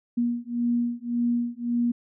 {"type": "beating tone pair", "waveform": "sine", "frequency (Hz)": [237.8, 239.6], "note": ["A#3", "A#3"], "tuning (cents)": [35, 48], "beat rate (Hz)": 1.8, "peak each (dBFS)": -26, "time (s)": [0.17, 1.92], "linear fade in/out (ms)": 10, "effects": []}